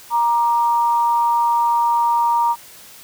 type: tone pair together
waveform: sine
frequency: 939.9 / 1188 Hz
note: A#5 / D6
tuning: +14 / +20 cents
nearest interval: major third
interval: 406 cents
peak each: -14 / -24 dBFS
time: 0.1-2.56 s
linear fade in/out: 50 ms
effects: white hiss -42 dBFS RMS until 3.03 s